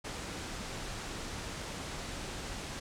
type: low-pass noise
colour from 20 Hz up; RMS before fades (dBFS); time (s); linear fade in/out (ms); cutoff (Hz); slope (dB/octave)
pink; -41; 0.04-2.8; 10; 8600; 24
effects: none